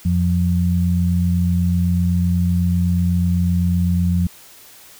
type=tone pair together; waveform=sine; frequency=88.1 / 176.07 Hz; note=F2 / F3; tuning=+16 / +14 cents; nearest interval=octave; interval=1198 cents; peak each=-17 dBFS; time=0.05-4.27 s; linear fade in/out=5 ms; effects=white hiss -44 dBFS RMS until 4.99 s